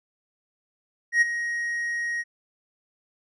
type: tone with ADSR envelope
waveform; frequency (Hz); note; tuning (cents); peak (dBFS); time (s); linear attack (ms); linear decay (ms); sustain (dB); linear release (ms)
triangle; 1883; A#6; +17; -12; 1.12-2.24; 95; 19; -12; 36
effects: resampled to 22050 Hz